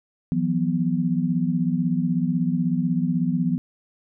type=chord; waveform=sine; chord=E suspended second; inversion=none; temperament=equal with one note detuned; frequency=164.81 / 180.98 / 246.9 Hz; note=E3 / F#3 / B3; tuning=0 / -38 / 0 cents; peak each=-24 dBFS; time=0.32-3.58 s; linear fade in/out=0 ms; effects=none